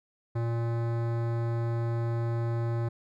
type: tone with hard clipping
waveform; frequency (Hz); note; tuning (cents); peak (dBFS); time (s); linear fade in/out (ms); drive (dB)
sine; 116.54; A#2; 0; -29; 0.35-2.89; 10; 18
effects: none